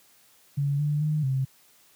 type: tone with pitch steps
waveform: sine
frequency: 141.8 / 148 / 152.7 / 133 Hz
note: C#3 / D3 / D#3 / C3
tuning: +40 / +14 / -32 / +29 cents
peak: -22 dBFS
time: 0.57-1.45 s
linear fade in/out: 10 ms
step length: 220 ms
effects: white hiss -59 dBFS RMS until 1.95 s + high-pass 80 Hz 12 dB/octave